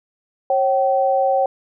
sine tone pair together, 543 / 767.9 Hz, C#5 / G5, -36 / -36 cents, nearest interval tritone, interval 600 cents, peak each -17 dBFS, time 0.5-1.46 s, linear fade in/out 2 ms, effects none

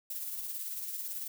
violet noise with tremolo, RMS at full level -37 dBFS, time 0.1-1.28 s, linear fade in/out 5 ms, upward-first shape sine, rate 18 Hz, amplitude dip 40%, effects none

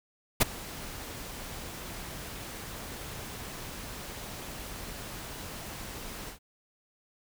pink noise with ADSR envelope, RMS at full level -18 dBFS, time 0.4-6.39 s, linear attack 17 ms, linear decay 17 ms, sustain -23 dB, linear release 110 ms, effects none

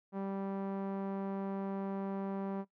sawtooth tone with low-pass filter, 195.4 Hz, G3, 5 cents flat, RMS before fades -38 dBFS, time 0.12-2.65 s, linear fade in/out 50 ms, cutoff 950 Hz, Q 1.1, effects noise-tail reverb RT60 0.1 s tail -17 dB re dry

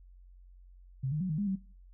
sine tone with pitch steps, 132.7 / 152 / 185.2 / 153.8 / 204.3 / 191.4 Hz, C3 / D#3 / F#3 / D#3 / G#3 / G3, +25 / -40 / +2 / -20 / -28 / -41 cents, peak -29 dBFS, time 1.03-1.558 s, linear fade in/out 10 ms, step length 88 ms, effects noise-tail reverb RT60 0.4 s tail -19 dB re dry + added 45 Hz sine -52 dBFS peak until 1.93 s

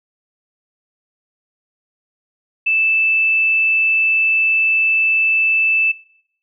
sine tone, 2637 Hz, E7, in tune, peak -13 dBFS, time 2.66-5.92 s, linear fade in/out 10 ms, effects noise-tail reverb RT60 0.7 s tail -21 dB re dry

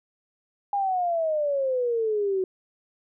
sine exponential sweep, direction down, 817 to 370 Hz, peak -22 dBFS, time 0.73-2.44 s, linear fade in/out 2 ms, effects none

